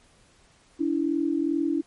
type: tone pair together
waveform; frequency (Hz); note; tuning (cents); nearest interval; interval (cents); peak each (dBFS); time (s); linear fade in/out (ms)
sine; 287.5 / 330; D4 / E4; -37 / +2; major second; 239; -25 / -25; 0.79-1.82; 20
effects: pink hiss -59 dBFS RMS until 1.86 s + MP3 48 kbps